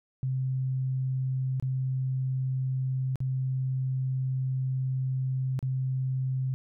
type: tone with dropouts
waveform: sine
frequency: 130.81 Hz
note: C3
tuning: in tune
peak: -26 dBFS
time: 0.23-6.54 s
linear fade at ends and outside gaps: 0 ms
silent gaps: 1.599-1.625 / 3.157-3.204 / 5.591-5.627 s
effects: none